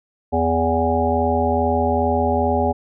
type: harmonic tone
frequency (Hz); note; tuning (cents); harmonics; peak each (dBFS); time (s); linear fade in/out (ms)
82.41; E2; 0; 1 / 3 / 5 / 7 / 9 / 10; -23 / -23 / -23 / -23 / -23 / -23; 0.32-2.73; 20
effects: none